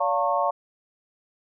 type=tone cluster; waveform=sine; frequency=572 / 704 / 900 / 1094 Hz; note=D5 / F5 / A5 / C#6; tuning=-46 / +14 / +39 / -23 cents; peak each=-26 dBFS; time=0-0.51 s; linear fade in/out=10 ms; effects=none